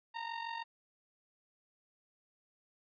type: tone with amplitude modulation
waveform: sawtooth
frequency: 922 Hz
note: A#5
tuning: 19 cents flat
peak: -32 dBFS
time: 0.14-0.64 s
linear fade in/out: 20 ms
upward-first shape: sine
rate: 46.3 Hz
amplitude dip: 65%
effects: resampled to 11025 Hz